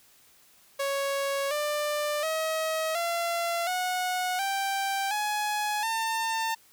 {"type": "tone with pitch steps", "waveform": "sawtooth", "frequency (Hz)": [554.4, 594.2, 636.8, 682.5, 731.5, 784, 840.3, 900.6], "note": ["C#5", "D5", "D#5", "F5", "F#5", "G5", "G#5", "A5"], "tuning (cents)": [0, 20, 40, -40, -20, 0, 20, 40], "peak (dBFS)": -23, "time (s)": [0.79, 6.55], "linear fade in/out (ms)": 10, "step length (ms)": 720, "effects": ["white hiss -59 dBFS RMS until 6.72 s"]}